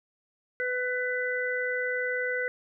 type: harmonic tone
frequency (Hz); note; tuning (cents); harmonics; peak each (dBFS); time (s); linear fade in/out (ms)
498.7; B4; +17; 1 / 3 / 4; -31 / -31 / -32; 0.6-2.48; 0
effects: none